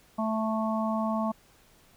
harmonic tone, 220 Hz, A3, in tune, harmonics 1 / 3 / 4 / 5, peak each -28 / -32 / -35 / -34 dBFS, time 0.18-1.32 s, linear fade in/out 10 ms, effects pink hiss -60 dBFS RMS until 1.96 s

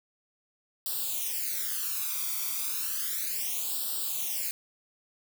blue noise with flanger, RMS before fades -32 dBFS, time 0.86-4.51 s, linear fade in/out 0 ms, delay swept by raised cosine 0.23 to 0.87 ms, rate 0.33 Hz, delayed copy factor +1, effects none

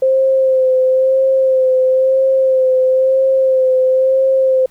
sine tone with vibrato, 523.3 Hz, C5, in tune, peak -9 dBFS, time 0.02-4.66 s, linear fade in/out 5 ms, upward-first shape sine, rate 1 Hz, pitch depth 25 cents each way, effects pink hiss -53 dBFS RMS until 4.7 s

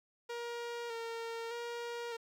sawtooth tone with vibrato, 466.2 Hz, A#4, in tune, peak -35 dBFS, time 0.29-2.17 s, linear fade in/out 10 ms, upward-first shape square, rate 0.82 Hz, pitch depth 26 cents each way, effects low-pass 6000 Hz 12 dB/octave + 11-bit

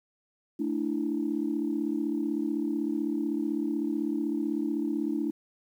sine chord, A suspended fourth, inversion none, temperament equal, 220 / 293.7 / 329.6 Hz, A3 / D4 / E4, 0 / 0 / 0 cents, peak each -33 / -29 / -31 dBFS, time 0.59-5.31 s, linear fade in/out 10 ms, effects tanh soft clip ceiling -18 dBFS + 10-bit

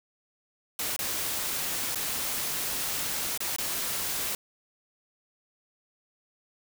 white noise with dropouts, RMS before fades -31 dBFS, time 0.79-4.35 s, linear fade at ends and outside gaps 2 ms, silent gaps 0.964-0.99 / 1.948-1.956 / 3.376-3.404 / 3.563-3.584 s, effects none

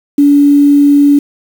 sine tone with quantisation, 286.6 Hz, D4, 42 cents flat, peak -3 dBFS, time 0.18-1.19 s, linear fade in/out 5 ms, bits 5, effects none

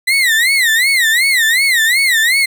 35% pulse tone with vibrato, 1975.5 Hz, B6, in tune, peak -8 dBFS, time 0.07-2.46 s, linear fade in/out 10 ms, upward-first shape sine, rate 2.7 Hz, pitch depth 200 cents each way, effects none

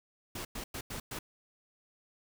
pink noise bursts at uneven times, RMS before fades -40 dBFS, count 5, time 0.35-0.45 / 0.55-0.64 / 0.74-0.81 / 0.9-1 / 1.11-1.19 s, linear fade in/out 5 ms, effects none

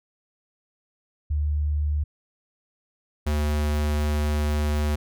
sine / square tone pair in turn, 74.3 / 74.67 Hz, D2 / D2, +21 / +29 cents, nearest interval unison, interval 8 cents, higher second, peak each -21 / -22 dBFS, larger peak first, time 1.3-2.04 / 3.26-4.96 s, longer second, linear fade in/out 10 ms, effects none

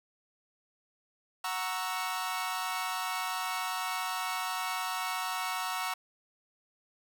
sawtooth chord, F# dominant seventh, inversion none, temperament equal, 740 / 932.3 / 1108.7 / 1318.5 Hz, F#5 / A#5 / C#6 / E6, 0 / 0 / 0 / 0 cents, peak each -34 dBFS, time 1.44-5.94 s, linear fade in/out 5 ms, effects none

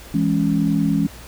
sine chord, C# minor, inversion first, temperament just, 166.31 / 207.9 / 277.2 Hz, E3 / G#3 / C#4, +16 / +2 / 0 cents, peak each -20 dBFS, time 0.14-1.07 s, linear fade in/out 5 ms, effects added 60 Hz sine -41 dBFS peak until 1.27 s + pink hiss -41 dBFS RMS until 1.27 s

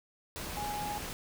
sine tone in noise, 830.6 Hz, G#5, in tune, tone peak -35 dBFS, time 0.57-0.98 s, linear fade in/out 0 ms, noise pink, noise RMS -40 dBFS, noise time 0.36-1.13 s, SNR +2 dB, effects none

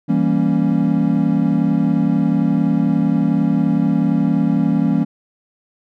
triangle chord, E diminished seventh, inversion none, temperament equal, 164.81 / 196 / 233.1 / 277.2 Hz, E3 / G3 / Bb3 / Db4, 0 / 0 / 0 / 0 cents, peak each -17 dBFS, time 0.08-5.05 s, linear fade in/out 20 ms, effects none

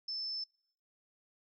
sine tone, 5274 Hz, E8, in tune, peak -36 dBFS, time 0.08-0.44 s, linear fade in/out 5 ms, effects noise-tail reverb RT60 0.7 s tail -26 dB re dry

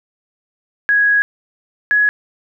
sine tone pair in turn, 1661.2 / 1680.5 Hz, G#6 / G#6, 0 / +20 cents, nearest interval unison, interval 20 cents, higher second, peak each -10 dBFS, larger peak neither, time 0.89-1.22 / 1.91-2.09 s, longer first, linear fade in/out 0 ms, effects none

